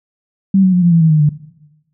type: tone with pitch steps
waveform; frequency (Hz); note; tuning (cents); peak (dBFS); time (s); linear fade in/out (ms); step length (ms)
sine; 193.3 / 186.18 / 179.32 / 172.71 / 166.34 / 160.21 / 154.31 / 148.62; G3 / F#3 / F3 / F3 / E3 / E3 / D#3 / D3; -24 / +11 / +46 / -19 / +16 / -49 / -14 / +21; -7; 0.54-1.292; 5; 94
effects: noise-tail reverb RT60 1.0 s tail -18 dB re dry